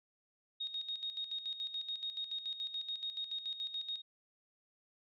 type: tone with tremolo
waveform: sine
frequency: 3731 Hz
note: A#7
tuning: 1 cent sharp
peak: -36 dBFS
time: 0.6-4.02 s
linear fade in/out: 10 ms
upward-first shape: square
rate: 7 Hz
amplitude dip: 65%
effects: none